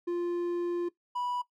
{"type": "tone pair in turn", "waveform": "triangle", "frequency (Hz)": [348.5, 981.7], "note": ["F4", "B5"], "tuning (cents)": [-4, -11], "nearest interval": "octave + tritone", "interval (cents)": 1793, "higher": "second", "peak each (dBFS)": [-26, -29], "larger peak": "first", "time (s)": [[0.07, 0.89], [1.15, 1.42]], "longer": "first", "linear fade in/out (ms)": 10, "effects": ["noise-tail reverb RT60 0.1 s tail -17 dB re dry"]}